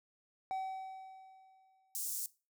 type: tone with exponential decay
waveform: triangle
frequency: 762 Hz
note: G5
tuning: 49 cents flat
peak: -32 dBFS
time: 0.51-1.99 s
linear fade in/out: 0 ms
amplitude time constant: 320 ms
type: high-pass noise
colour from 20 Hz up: pink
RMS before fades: -39 dBFS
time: 1.95-2.26 s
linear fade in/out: 0 ms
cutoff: 6800 Hz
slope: 24 dB/octave
effects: noise-tail reverb RT60 0.3 s tail -20 dB re dry